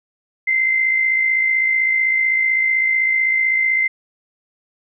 sine tone with amplitude modulation, 2077 Hz, C7, 13 cents flat, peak -12 dBFS, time 0.47-3.88 s, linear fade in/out 10 ms, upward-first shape sine, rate 55.8 Hz, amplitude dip 45%, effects none

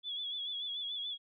sine tone with vibrato, 3400 Hz, G#7, 40 cents sharp, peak -36 dBFS, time 0.03-1.18 s, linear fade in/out 50 ms, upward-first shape sine, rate 6.9 Hz, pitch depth 56 cents each way, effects none

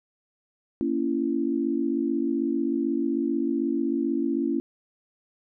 sine chord, A# diminished, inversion none, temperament just, 233.1 / 279.7 / 335.6 Hz, A#3 / C#4 / E4, 0 / +16 / +31 cents, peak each -29 / -26 / -27 dBFS, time 0.81-4.6 s, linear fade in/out 0 ms, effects none

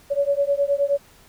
sine beating tone pair, 560 / 569.6 Hz, C#5 / C#5, +18 / +47 cents, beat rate 9.6 Hz, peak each -21 dBFS, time 0.1-0.98 s, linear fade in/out 20 ms, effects pink hiss -52 dBFS RMS until 1.28 s

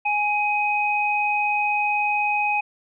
sine tone pair together, 830.6 / 2516 Hz, G#5 / D#7, 0 / +19 cents, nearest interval octave + perfect fifth, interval 1919 cents, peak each -22 dBFS, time 0.05-2.61 s, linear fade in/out 10 ms, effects none

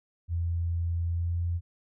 sine tone with pitch glide, 84.9 to 86.09 Hz, F2 to F2, -48 to -24 cents, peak -26 dBFS, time 0.28-1.61 s, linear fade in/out 50 ms, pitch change +24 cents, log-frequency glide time 1.09-1.41 s, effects none

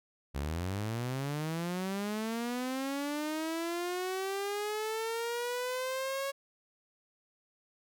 sawtooth linear sweep, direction up, 65.41 to 554.4 Hz, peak -29 dBFS, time 0.34-6.32 s, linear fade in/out 20 ms, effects none

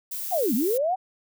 violet noise, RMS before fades -32 dBFS, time 0.11-0.78 s, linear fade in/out 10 ms
sine linear two-way sweep, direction down then up, 778 to 200.4 to 778 Hz, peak -21 dBFS, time 0.31-0.96 s, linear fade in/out 20 ms, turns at 0.54 s
effects none

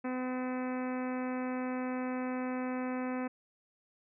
harmonic tone with a mistuned harmonic, 254.1 Hz, B3, 49 cents sharp, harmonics 1 / 2 / 3 / 4 / 5 / 6 / 7 / 8 / 9 / 10, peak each -34 / -40 / -44 / -46 / -48 / -50 / -51 / -52 / -53 / -54 dBFS, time 0.04-3.28 s, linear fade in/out 10 ms, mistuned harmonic 10, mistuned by +26 cents, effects none

